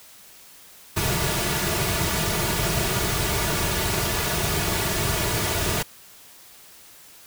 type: noise with comb filter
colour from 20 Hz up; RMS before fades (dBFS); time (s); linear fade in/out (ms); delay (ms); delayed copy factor
pink; -24; 0.96-5.83; 10; 3.8; -0.65
effects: white hiss -48 dBFS RMS until 7.26 s